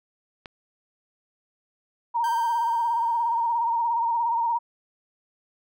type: click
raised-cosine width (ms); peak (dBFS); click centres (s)
0.3; -22; 0.458
type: tone with vibrato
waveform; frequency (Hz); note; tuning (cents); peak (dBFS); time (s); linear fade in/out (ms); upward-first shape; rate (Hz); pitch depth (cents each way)
sine; 932.3; A#5; 0; -21; 2.14-4.59; 20; sine; 17; 48
type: tone with exponential decay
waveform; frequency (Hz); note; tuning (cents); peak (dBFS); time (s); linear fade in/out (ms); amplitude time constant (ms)
sawtooth; 1568; G6; 0; -31; 2.24-3.99; 2; 380
effects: none